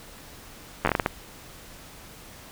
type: slowing click train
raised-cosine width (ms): 0.5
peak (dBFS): -6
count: 8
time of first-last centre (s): 0.85-1.061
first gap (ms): 10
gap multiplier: 1.36
effects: pink hiss -46 dBFS RMS until 2.51 s